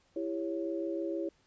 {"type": "chord", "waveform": "sine", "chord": "C# diminished", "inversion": "first", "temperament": "just", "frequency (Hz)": [332.6, 399.1, 554.4], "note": ["E4", "G4", "C#5"], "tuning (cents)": [16, 31, 0], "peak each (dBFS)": [-34, -39, -38], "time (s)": [0.16, 1.29], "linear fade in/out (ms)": 5, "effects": ["pink hiss -69 dBFS RMS until 1.46 s", "resampled to 16000 Hz"]}